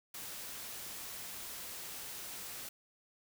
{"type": "noise", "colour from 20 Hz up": "white", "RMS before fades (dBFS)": -45, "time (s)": [0.14, 2.69], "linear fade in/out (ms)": 5, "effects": []}